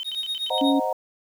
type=tone bursts; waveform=sine; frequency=3075 Hz; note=G7; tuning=34 cents flat; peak=-28 dBFS; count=6; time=0-0.612 s; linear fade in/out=0 ms; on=32 ms; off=84 ms
type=tone with tremolo; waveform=triangle; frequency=3729 Hz; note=A#7; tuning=in tune; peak=-22 dBFS; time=0.04-0.79 s; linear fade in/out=50 ms; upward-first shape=sine; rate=8.2 Hz; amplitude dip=90%
type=chord; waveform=sine; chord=C half-diminished seventh; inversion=none; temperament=equal; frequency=523.3 / 622.3 / 740 / 932.3 Hz; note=C5 / Eb5 / Gb5 / Bb5; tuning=0 / 0 / 0 / 0 cents; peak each=-28 dBFS; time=0.5-0.93 s; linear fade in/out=5 ms
type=tone; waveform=sine; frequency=277.2 Hz; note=C#4; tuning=in tune; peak=-18 dBFS; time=0.61-0.8 s; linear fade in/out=10 ms
effects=8-bit